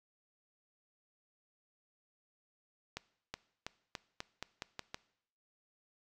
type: accelerating click train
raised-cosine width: 0.2 ms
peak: -22 dBFS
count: 9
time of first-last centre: 2.97-4.944 s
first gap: 370 ms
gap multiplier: 0.88
effects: noise-tail reverb RT60 0.7 s tail -20 dB re dry